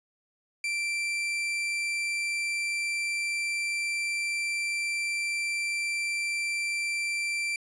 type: tone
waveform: 40% pulse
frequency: 2349 Hz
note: D7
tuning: in tune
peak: -27 dBFS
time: 0.64-7.56 s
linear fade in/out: 2 ms
effects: resampled to 22050 Hz